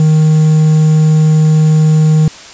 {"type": "tone with quantisation", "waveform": "triangle", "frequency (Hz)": 155.56, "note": "D#3", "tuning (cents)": 0, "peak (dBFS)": -3, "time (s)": [0, 2.28], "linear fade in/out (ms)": 2, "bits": 5, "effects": ["white hiss -32 dBFS RMS until 2.53 s", "resampled to 16000 Hz"]}